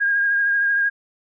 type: tone with vibrato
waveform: sine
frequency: 1624 Hz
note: G#6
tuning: 39 cents flat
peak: -16 dBFS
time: 0-0.9 s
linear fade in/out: 20 ms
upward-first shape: triangle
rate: 13 Hz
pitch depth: 26 cents each way
effects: none